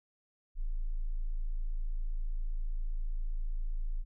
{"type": "tone", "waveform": "sine", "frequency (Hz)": 27.5, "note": "A0", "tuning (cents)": 0, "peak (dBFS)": -30, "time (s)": [0.55, 4.05], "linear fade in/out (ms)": 50, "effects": []}